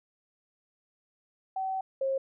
sine tone pair in turn, 763 / 537 Hz, G5 / C5, -47 / +45 cents, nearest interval tritone, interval 608 cents, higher first, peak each -29 / -26 dBFS, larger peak second, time 1.56-1.81 / 2.01-2.18 s, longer first, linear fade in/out 5 ms, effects none

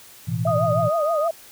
sine chord, A suspended second, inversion none, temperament just, 110 / 123.75 / 165 Hz, A2 / B2 / E3, 0 / +4 / +2 cents, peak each -26 dBFS, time 0.27-0.9 s, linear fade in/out 20 ms
sine tone with vibrato, 630 Hz, D#5, 21 cents sharp, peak -19 dBFS, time 0.45-1.31 s, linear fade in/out 5 ms, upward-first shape triangle, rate 6.4 Hz, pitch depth 160 cents each way
sine tone, 1241 Hz, D#6, 5 cents flat, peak -25 dBFS, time 0.47-1.28 s, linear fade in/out 5 ms
effects white hiss -46 dBFS RMS until 1.51 s

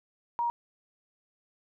sine tone, 946 Hz, A#5, 25 cents sharp, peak -26 dBFS, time 0.39-0.5 s, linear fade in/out 0 ms, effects none

